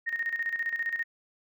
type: tone with tremolo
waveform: sine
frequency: 1854 Hz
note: A#6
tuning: 10 cents flat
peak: -26 dBFS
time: 0.06-1.04 s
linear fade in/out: 20 ms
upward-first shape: square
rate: 15 Hz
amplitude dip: 65%
effects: none